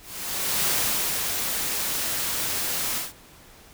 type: noise with ADSR envelope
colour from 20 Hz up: white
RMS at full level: -23 dBFS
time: 0.01-3.13 s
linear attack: 660 ms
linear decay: 510 ms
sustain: -4 dB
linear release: 170 ms
effects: pink hiss -50 dBFS RMS until 3.73 s